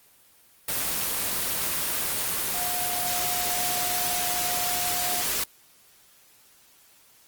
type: tone in noise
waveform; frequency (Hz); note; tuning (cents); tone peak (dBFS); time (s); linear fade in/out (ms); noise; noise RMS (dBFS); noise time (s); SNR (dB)
sine; 716; F5; +43; -32; 2.54-5.22; 5; white; -27; 0.68-5.44; -8
effects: white hiss -57 dBFS RMS until 7.27 s + Opus 24 kbps